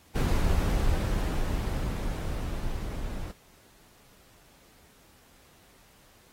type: noise with level ramp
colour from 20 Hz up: brown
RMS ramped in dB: -23 to -35 dBFS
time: 0.15-3.32 s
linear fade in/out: 10 ms
effects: pink hiss -59 dBFS RMS until 6.32 s + AAC 48 kbps